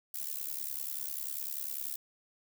violet noise with amplitude modulation, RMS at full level -34 dBFS, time 0.14-1.96 s, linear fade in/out 5 ms, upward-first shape sine, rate 70.1 Hz, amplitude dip 95%, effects none

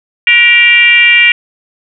sine tone with frequency modulation, 2349 Hz, D7, in tune, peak -3 dBFS, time 0.27-1.32 s, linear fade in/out 2 ms, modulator 443 Hz, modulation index 1.1, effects none

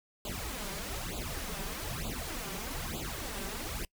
pink noise with flanger, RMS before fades -38 dBFS, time 0.25-3.85 s, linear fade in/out 2 ms, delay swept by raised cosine 0.26 to 5.16 ms, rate 1.1 Hz, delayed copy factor +1, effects noise-tail reverb RT60 0.1 s tail -24 dB re dry

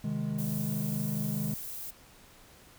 triangle chord, Ab major, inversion first, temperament equal, 130.81 / 155.56 / 207.7 Hz, C3 / Eb3 / Ab3, 0 / 0 / 0 cents, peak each -35 / -32 / -31 dBFS, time 0.04-1.54 s, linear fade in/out 5 ms
violet noise, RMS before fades -40 dBFS, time 0.38-1.91 s, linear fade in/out 10 ms
effects pink hiss -56 dBFS RMS until 2.78 s

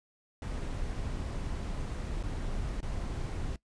brown noise with dropouts, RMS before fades -35 dBFS, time 0.42-3.56 s, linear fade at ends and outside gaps 2 ms, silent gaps 2.23-2.235 / 2.806-2.828 s, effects noise-tail reverb RT60 0.1 s tail -20 dB re dry + resampled to 22050 Hz

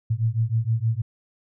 sine beating tone pair, 110 / 116.4 Hz, A2 / A#2, 0 / -2 cents, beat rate 6.4 Hz, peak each -23 dBFS, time 0.1-1.02 s, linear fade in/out 10 ms, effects none

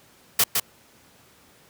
white noise with echo, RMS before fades -18 dBFS, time 0.39-0.44 s, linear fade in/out 5 ms, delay 160 ms, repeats 1, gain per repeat -4 dB, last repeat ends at 0.6 s, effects pink hiss -55 dBFS RMS until 1.69 s + high-pass 100 Hz 12 dB/octave

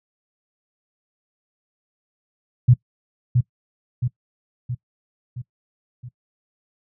sine tone with echo, 123.47 Hz, B2, in tune, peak -8 dBFS, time 2.68-2.74 s, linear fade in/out 10 ms, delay 670 ms, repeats 5, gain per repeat -5 dB, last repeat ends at 6.09 s, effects noise-tail reverb RT60 0.1 s tail -21 dB re dry

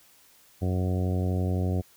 harmonic tone, 91.8 Hz, F#2, 13 cents flat, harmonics 1 / 2 / 3 / 4 / 5 / 6 / 7 / 8, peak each -25 / -31 / -35 / -37 / -39 / -41 / -42 / -43 dBFS, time 0.61-1.82 s, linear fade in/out 20 ms, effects white hiss -58 dBFS RMS until 1.96 s

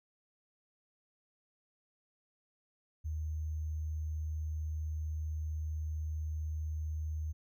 sine tone with sample-and-hold, 77.78 Hz, D#2, in tune, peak -34 dBFS, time 3.04-7.33 s, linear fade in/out 20 ms, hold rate 6300 Hz, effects none

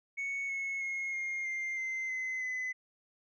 sine tone with pitch steps, 2217 / 2188 / 2159 / 2130 / 2102 / 2075 / 2047 / 2020 Hz, C#7 / C#7 / C#7 / C7 / C7 / C7 / C7 / B6, 0 / -23 / -46 / +30 / +7 / -15 / -38 / +39 cents, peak -31 dBFS, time 0.17-2.73 s, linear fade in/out 20 ms, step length 320 ms, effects tanh soft clip ceiling -32 dBFS

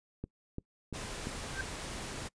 click train, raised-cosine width 3 ms, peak -25 dBFS, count 4, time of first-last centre 0.24-1.271 s, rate 2.91 Hz
pink noise, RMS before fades -41 dBFS, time 0.93-2.29 s, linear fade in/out 20 ms
sine tone with exponential growth, 1568 Hz, G6, in tune, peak -31 dBFS, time 1.48-1.61 s, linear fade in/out 2 ms, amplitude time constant 28 ms
effects noise-tail reverb RT60 0.1 s tail -24 dB re dry + resampled to 22050 Hz

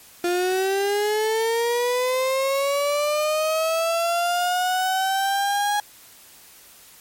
35% pulse linear sweep, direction up, 347.5 to 830.6 Hz, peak -18 dBFS, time 0.24-5.8 s, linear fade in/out 2 ms, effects white hiss -48 dBFS RMS until 7 s + MP3 64 kbps

